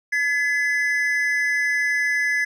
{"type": "tone pair together", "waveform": "triangle", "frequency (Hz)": [1703, 2022], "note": ["G#6", "B6"], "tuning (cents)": [43, 40], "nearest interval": "minor third", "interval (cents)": 297, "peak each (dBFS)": -20, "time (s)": [0.12, 2.45], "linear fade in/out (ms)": 10, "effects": ["resampled to 32000 Hz"]}